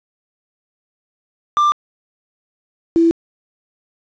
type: tone pair in turn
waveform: triangle / sine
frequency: 1186 / 332.8 Hz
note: D6 / E4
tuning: +17 / +17 cents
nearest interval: octave + minor seventh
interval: 2200 cents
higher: first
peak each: -9 dBFS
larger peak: neither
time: 1.57-1.72 / 2.96-3.11 s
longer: neither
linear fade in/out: 0 ms
effects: resampled to 16000 Hz + 7-bit